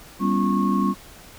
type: tone cluster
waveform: sine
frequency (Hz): 197 / 244.4 / 275.9 / 341.7 / 1094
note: G3 / B3 / C#4 / F4 / C#6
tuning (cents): +9 / -18 / -8 / -38 / -23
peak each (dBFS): -21 / -26 / -25 / -30 / -25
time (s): 0.19-0.95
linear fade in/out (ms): 50
effects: pink hiss -45 dBFS RMS until 1.38 s